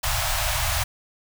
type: band-stop noise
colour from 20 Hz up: pink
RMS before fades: -24 dBFS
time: 0.03-0.84 s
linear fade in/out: 10 ms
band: 130 to 600 Hz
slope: 96 dB/octave
effects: none